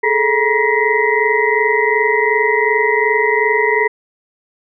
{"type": "tone cluster", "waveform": "sine", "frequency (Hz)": [418.9, 441.6, 954, 1905, 2036], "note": ["G#4", "A4", "A#5", "A#6", "C7"], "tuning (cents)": [15, 6, 40, 37, -48], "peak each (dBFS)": -18, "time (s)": [0.03, 3.88], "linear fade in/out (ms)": 10, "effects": []}